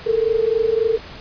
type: tone pair together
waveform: sine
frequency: 436.8 / 460.5 Hz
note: A4 / A#4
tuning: -13 / -21 cents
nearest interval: minor second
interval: 92 cents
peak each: -18 dBFS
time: 0.06-0.98 s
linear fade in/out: 10 ms
effects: pink hiss -37 dBFS RMS until 1.2 s + resampled to 11025 Hz